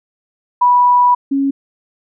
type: tone pair in turn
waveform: sine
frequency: 981 / 275.3 Hz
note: B5 / C#4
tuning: -12 / -12 cents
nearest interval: octave + minor seventh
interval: 2200 cents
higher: first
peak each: -7 / -12 dBFS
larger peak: first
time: 0.61-1.15 / 1.31-1.51 s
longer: first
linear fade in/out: 10 ms
effects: none